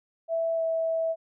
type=tone with pitch glide; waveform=sine; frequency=659.3 to 652.9 Hz; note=E5 to E5; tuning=0 to -17 cents; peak=-24 dBFS; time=0.28-1.16 s; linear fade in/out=50 ms; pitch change=-17 cents; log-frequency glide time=0.55-0.62 s; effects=none